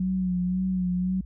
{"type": "tone with vibrato", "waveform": "sine", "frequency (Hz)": 183.5, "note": "F#3", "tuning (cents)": -14, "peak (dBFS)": -23, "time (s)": [0, 1.21], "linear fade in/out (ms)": 5, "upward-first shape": "sine", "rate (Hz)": 1.9, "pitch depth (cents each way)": 39, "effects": ["added 60 Hz sine -38 dBFS peak until 1.25 s"]}